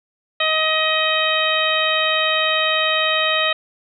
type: harmonic tone with a mistuned harmonic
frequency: 630 Hz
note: D#5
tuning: 21 cents sharp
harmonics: 1 / 2 / 3 / 4 / 5 / 6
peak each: -23 / -23 / -23 / -23 / -23 / -23 dBFS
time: 0.4-3.53 s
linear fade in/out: 5 ms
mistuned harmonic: 5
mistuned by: -24 cents
effects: none